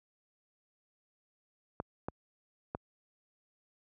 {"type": "clicks", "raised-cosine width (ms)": 1, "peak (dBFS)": -21, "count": 3, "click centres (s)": [1.801, 2.085, 2.749], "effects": ["high-pass 60 Hz 12 dB/octave"]}